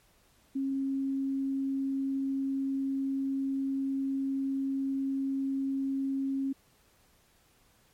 sine tone, 271 Hz, C#4, 39 cents flat, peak -28 dBFS, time 0.55-6.53 s, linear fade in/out 10 ms, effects pink hiss -65 dBFS RMS until 7.93 s + MP3 64 kbps

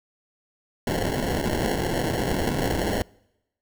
white noise with sample-and-hold, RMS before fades -25 dBFS, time 0.87-3.02 s, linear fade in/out 2 ms, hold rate 1225 Hz, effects noise-tail reverb RT60 0.9 s tail -26 dB re dry

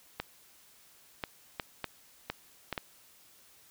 clicks, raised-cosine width 0.3 ms, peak -17 dBFS, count 7, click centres 0.2 / 1.238 / 1.598 / 1.843 / 2.3 / 2.727 / 2.778 s, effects white hiss -60 dBFS RMS until 3.7 s

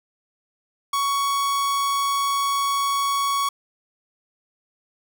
45% pulse tone, 1117 Hz, C#6, 13 cents sharp, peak -20 dBFS, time 0.93-3.49 s, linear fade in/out 5 ms, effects none

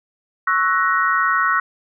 sine chord, F# dominant seventh, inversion second, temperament equal with one note detuned, 1108.7 / 1318.5 / 1480 / 1880.9 Hz, C#6 / E6 / F#6 / A#6, 0 / 0 / 0 / +15 cents, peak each -20 / -20 / -20 / -22 dBFS, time 0.47-1.6 s, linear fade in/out 5 ms, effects none

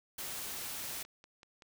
white noise, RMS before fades -41 dBFS, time 0.18-1.03 s, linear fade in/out 5 ms
click train, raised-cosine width 0.2 ms, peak -37 dBFS, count 5, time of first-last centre 0.86-1.622 s, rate 5.25 Hz
effects none

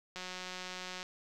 click train, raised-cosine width 0.2 ms, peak -25 dBFS, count 160, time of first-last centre 0.16-1.029 s, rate 183 Hz, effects none

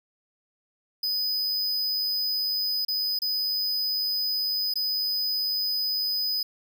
square tone with dropouts, 4999 Hz, D#8, 7 cents sharp, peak -25 dBFS, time 1.03-6.43 s, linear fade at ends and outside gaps 5 ms, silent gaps 2.85-2.882 / 3.19-3.218 / 4.739-4.756 s, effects none

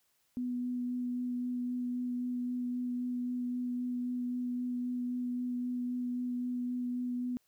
sine tone with vibrato, 246.9 Hz, B3, in tune, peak -32 dBFS, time 0.37-7.37 s, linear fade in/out 0 ms, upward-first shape sine, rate 3.8 Hz, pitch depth 10 cents each way, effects white hiss -74 dBFS RMS until 7.47 s

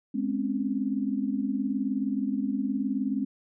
sine tone cluster, 209.1 / 256.4 / 275.5 Hz, G#3 / C4 / C#4, +12 / -35 / -11 cents, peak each -30 dBFS, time 0.14-3.25 s, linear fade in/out 10 ms, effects none

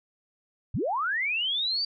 sine linear sweep, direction up, 65 to 4699 Hz, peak -25 dBFS, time 0.74-1.85 s, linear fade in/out 5 ms, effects none

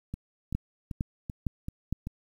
two click trains, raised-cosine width 5 ms, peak -16 / -22 dBFS, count 4 / 6, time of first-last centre 0.55-1.926 / 0.14-2.071 s, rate 2.18 / 2.59 Hz, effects 9-bit

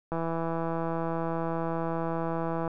click train, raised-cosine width 1 ms, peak -18 dBFS, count 423, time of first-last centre 0.12-2.678 s, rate 165 Hz, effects none

